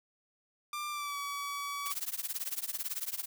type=tone with pitch glide; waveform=sawtooth; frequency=1189 to 1139.2 Hz; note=D6 to C#6; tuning=+21 to +47 cents; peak=-32 dBFS; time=0.73-1.92 s; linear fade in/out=2 ms; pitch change=-74 cents; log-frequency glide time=0.9-1.17 s
type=noise with tremolo; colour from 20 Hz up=blue; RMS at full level=-33 dBFS; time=1.85-3.26 s; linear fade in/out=20 ms; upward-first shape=triangle; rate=18 Hz; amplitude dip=100%
effects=none